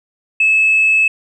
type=tone; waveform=sine; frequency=2600 Hz; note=E7; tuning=24 cents flat; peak=-8 dBFS; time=0.4-1.08 s; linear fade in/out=5 ms; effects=tanh soft clip ceiling -5 dBFS